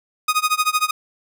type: tone with tremolo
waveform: sawtooth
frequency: 1244.5 Hz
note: D#6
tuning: in tune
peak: -10 dBFS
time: 0.28-0.91 s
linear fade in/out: 5 ms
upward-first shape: sine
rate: 13 Hz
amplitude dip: 95%
effects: none